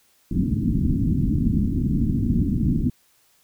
white low-pass noise, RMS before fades -21 dBFS, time 0.31-2.9 s, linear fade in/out 5 ms, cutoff 280 Hz, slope 48 dB/octave, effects white hiss -61 dBFS RMS until 3.43 s

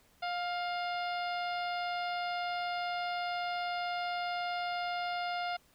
harmonic tone with a mistuned harmonic, 707 Hz, F5, 21 cents sharp, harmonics 1 / 2 / 3 / 4 / 5 / 6 / 7, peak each -34 / -40 / -44 / -46 / -48 / -50 / -51 dBFS, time 0.22-5.57 s, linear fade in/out 10 ms, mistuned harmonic 2, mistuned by -19 cents, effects pink hiss -66 dBFS RMS until 5.74 s

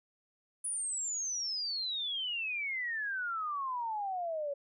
sine exponential sweep, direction down, 9956 to 554.4 Hz, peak -33 dBFS, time 0.64-4.54 s, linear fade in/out 10 ms, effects none

